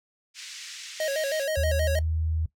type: band-pass noise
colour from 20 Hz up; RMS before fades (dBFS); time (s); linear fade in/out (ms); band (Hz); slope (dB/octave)
white; -41; 0.34-1.47; 50; 1800 to 6700; 24
type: tone with vibrato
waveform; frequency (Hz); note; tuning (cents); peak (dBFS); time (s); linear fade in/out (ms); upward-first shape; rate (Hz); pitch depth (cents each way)
square; 587.3; D5; 0; -26; 1-1.99; 2; square; 6.3; 110
type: tone with pitch glide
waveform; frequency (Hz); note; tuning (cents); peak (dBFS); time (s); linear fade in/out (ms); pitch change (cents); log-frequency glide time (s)
sine; 77.9 to 79.91; D#2 to D#2; +3 to +47; -24; 1.57-2.46; 5; +44; 1.88-2.07
effects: noise-tail reverb RT60 0.1 s tail -17 dB re dry